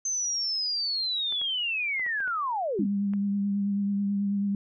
sine linear sweep, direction down, 6272 to 207.7 Hz, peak -26 dBFS, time 0.05-2.86 s, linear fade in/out 5 ms
clicks, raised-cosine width 0.5 ms, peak -30 dBFS, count 7, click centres 1.324 / 1.415 / 1.996 / 2.064 / 2.204 / 2.277 / 3.136 s
sine tone with vibrato, 200.7 Hz, G3, 41 cents sharp, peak -24 dBFS, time 2.79-4.55 s, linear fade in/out 2 ms, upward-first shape triangle, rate 9.2 Hz, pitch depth 25 cents each way
effects none

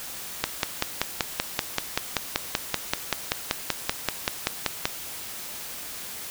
click train, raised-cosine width 0.2 ms, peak -4 dBFS, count 24, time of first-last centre 0.44-4.855 s, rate 5.21 Hz, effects white hiss -37 dBFS RMS until 6.3 s

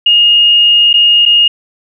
sine tone with dropouts, 2851 Hz, F7, 35 cents sharp, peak -4 dBFS, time 0.06-1.48 s, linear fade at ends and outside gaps 5 ms, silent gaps 0.931-0.939 / 1.254-1.26 s, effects none

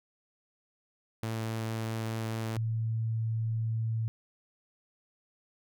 sawtooth / sine tone pair in turn, 111.9 / 112.35 Hz, A2 / A2, +30 / +37 cents, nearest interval unison, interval 7 cents, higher second, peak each -28 dBFS, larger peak neither, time 1.23-2.57 / 2.57-4.08 s, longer second, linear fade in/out 0 ms, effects none

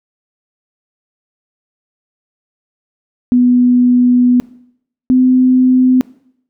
sine tone pair in turn, 246.9 / 255.2 Hz, B3 / C4, 0 / -43 cents, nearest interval minor second, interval 57 cents, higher second, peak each -6 dBFS, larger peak neither, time 3.32-4.4 / 5.1-6.01 s, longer first, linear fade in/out 0 ms, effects noise-tail reverb RT60 0.7 s tail -21 dB re dry

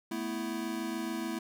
square chord, A suspended second, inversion none, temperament equal, 220 / 246.9 / 329.6 Hz, A3 / B3 / E4, 0 / 0 / 0 cents, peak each -39 / -40 / -37 dBFS, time 0.11-1.39 s, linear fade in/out 5 ms, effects none

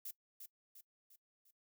violet noise with echo, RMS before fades -45 dBFS, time 0.05-0.11 s, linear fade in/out 5 ms, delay 350 ms, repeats 4, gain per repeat -6 dB, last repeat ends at 1.51 s, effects noise-tail reverb RT60 0.1 s tail -21 dB re dry

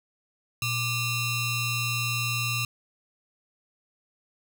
sawtooth ring-modulated tone, 1300 Hz, E6, 24 cents flat, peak -19 dBFS, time 0.62-2.65 s, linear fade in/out 2 ms, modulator 1420 Hz, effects none

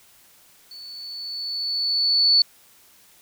sine tone with level ramp, 4457 Hz, C#8, 9 cents sharp, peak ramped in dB -38 to -12 dBFS, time 0.71-2.42 s, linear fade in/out 2 ms, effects white hiss -54 dBFS RMS until 3.21 s

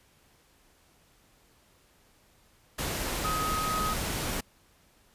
sine tone in noise, 1261 Hz, D#6, 23 cents sharp, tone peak -29 dBFS, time 3.24-3.94 s, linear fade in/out 10 ms, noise pink, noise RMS -32 dBFS, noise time 2.78-4.41 s, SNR 0 dB, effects pink hiss -63 dBFS RMS until 5.14 s + resampled to 32000 Hz

